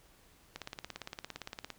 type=click train; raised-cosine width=0.2 ms; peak=-23 dBFS; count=21; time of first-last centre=0.56-1.703 s; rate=17.5 Hz; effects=pink hiss -63 dBFS RMS until 1.78 s